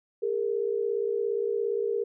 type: tone pair together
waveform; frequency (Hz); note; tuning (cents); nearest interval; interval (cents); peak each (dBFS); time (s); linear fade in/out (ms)
sine; 406.1 / 463.4; G#4 / A#4; -39 / -10; major second; 229; -28; 0.22-2.04; 10
effects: none